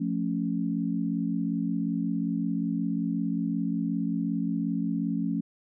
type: chord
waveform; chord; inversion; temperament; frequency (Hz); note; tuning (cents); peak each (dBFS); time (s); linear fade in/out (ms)
sine; F augmented; none; equal; 174.61 / 220 / 277.2; F3 / A3 / C#4; 0 / 0 / 0; -30; 0-5.41; 10
effects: none